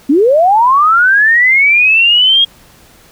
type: linear sweep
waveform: sine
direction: up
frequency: 256.4 to 3281 Hz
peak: -5 dBFS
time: 0.09-2.45 s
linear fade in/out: 10 ms
effects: pink hiss -43 dBFS RMS until 3.11 s